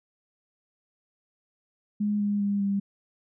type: tone with pitch steps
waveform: sine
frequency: 207.7 / 204.7 / 201.8 / 198.89 Hz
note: G#3 / G#3 / G#3 / G3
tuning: 0 / -25 / -49 / +25 cents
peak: -23 dBFS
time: 2-2.8 s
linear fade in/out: 10 ms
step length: 200 ms
effects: none